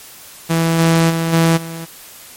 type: tone with level steps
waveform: sawtooth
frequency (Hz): 164.81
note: E3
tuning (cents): 0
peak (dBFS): -9 / -6 / -12 / -6 / -22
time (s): 0.49-1.86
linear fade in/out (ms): 20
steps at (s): 0.78 / 1.09 / 1.32 / 1.56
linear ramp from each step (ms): 20
effects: white hiss -38 dBFS RMS until 2.36 s + MP3 64 kbps